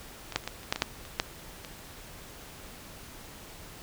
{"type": "clicks", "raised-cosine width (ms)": 0.2, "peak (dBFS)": [-21, -8, -29, -15, -29, -8, -15, -6, -29, -7, -22], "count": 11, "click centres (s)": [0.323, 0.36, 0.439, 0.476, 0.632, 0.725, 0.76, 0.821, 1.052, 1.199, 1.648], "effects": ["pink hiss -47 dBFS RMS until 3.82 s"]}